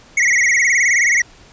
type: tone with vibrato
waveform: square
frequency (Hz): 2054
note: C7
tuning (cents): -33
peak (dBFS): -12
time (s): 0.17-1.22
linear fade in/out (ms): 5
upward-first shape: sine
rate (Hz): 19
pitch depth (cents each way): 150
effects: pink hiss -45 dBFS RMS until 1.52 s + resampled to 16000 Hz